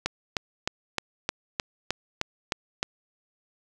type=click train; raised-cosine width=0.2 ms; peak=-8 dBFS; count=10; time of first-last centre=0.06-2.829 s; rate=3.25 Hz; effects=none